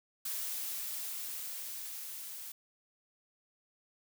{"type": "noise with level ramp", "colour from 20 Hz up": "blue", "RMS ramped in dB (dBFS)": [-37, -45], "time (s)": [0.25, 2.52], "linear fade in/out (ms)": 5, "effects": []}